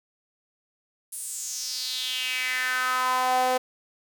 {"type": "tone with high-pass filter sweep", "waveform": "sawtooth", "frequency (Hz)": 254.9, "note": "C4", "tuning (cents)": -45, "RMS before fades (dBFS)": -27, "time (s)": [1.12, 3.58], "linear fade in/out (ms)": 10, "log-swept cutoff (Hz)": [10000, 590], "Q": 4.2, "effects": []}